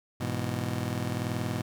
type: chord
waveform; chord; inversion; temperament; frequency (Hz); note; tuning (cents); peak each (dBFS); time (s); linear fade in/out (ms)
25% pulse; E major; first; just; 103.01 / 123.61 / 164.81; G#2 / B2 / E3; -14 / +2 / 0; -30 / -29 / -33; 0.2-1.62; 10
effects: none